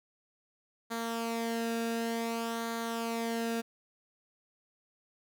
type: tone with flanger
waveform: sawtooth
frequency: 230 Hz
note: A#3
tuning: 23 cents flat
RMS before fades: -34 dBFS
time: 0.9-3.62 s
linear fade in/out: 20 ms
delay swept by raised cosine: 0.37 to 0.95 ms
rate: 0.55 Hz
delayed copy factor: -0.55
effects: none